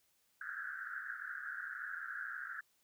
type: band-pass noise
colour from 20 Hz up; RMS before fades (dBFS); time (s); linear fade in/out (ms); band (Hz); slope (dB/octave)
pink; -44; 0.41-2.61; 5; 1400 to 1700; 96
effects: white hiss -75 dBFS RMS until 2.83 s